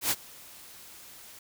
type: noise with ADSR envelope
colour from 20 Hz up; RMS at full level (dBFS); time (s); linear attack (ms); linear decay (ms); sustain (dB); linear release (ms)
white; -25; 0.01-1.39; 97; 44; -24; 4
effects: none